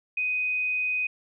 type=tone; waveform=sine; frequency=2500 Hz; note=D#7; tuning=8 cents sharp; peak=-24 dBFS; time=0.17-1.07 s; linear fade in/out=5 ms; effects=none